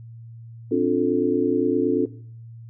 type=chord; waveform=sine; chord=D minor seventh; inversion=third; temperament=just; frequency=264.3 / 293.7 / 352.4 / 440.5 Hz; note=C4 / D4 / F4 / A4; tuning=+18 / 0 / +16 / +2 cents; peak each=-23 dBFS; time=0.71-2.06 s; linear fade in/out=10 ms; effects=noise-tail reverb RT60 0.5 s tail -17 dB re dry + added 115 Hz sine -38 dBFS peak until 2.69 s